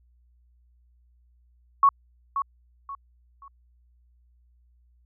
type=tone with echo; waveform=sine; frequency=1108.7 Hz; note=C#6; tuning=in tune; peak=-13 dBFS; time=1.83-1.89 s; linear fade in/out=2 ms; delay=530 ms; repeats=3; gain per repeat=-10 dB; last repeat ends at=3.48 s; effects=added 60 Hz sine -58 dBFS peak until 5.05 s